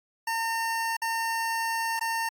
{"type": "tone with dropouts", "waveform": "25% pulse", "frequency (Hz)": 910, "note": "A#5", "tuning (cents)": -42, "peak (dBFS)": -23, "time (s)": [0.27, 2.29], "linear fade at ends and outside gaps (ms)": 5, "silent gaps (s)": [[0.968, 1.018], [1.994, 2.01]], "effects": ["AAC 64 kbps"]}